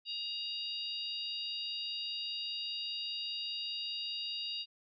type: harmonic tone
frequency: 945 Hz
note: A#5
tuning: 23 cents sharp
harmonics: 3 / 4 / 5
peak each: -40 / -41 / -42 dBFS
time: 0.05-4.66 s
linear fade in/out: 50 ms
effects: none